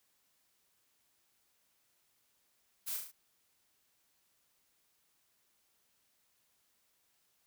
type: noise with echo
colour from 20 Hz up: blue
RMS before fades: -39 dBFS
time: 2.86-2.98 s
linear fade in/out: 20 ms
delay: 35 ms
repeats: 4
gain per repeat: -4 dB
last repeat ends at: 3.12 s
effects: white hiss -75 dBFS RMS until 7.46 s